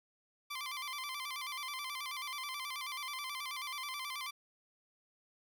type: tone with vibrato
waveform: 15% pulse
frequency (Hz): 1100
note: C#6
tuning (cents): -14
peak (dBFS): -33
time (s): 0.5-4.31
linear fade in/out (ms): 10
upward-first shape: square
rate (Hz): 9.3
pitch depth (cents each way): 99
effects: none